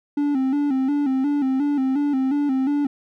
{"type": "tone with vibrato", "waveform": "triangle", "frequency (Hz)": 276.2, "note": "C#4", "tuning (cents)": -6, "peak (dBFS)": -16, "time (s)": [0.17, 2.87], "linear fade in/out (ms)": 5, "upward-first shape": "square", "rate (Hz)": 2.8, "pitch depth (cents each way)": 82, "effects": []}